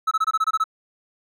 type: tone bursts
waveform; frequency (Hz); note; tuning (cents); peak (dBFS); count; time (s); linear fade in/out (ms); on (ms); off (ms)
triangle; 1300; E6; -24; -15; 9; 0.07-0.641; 10; 43; 23
effects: none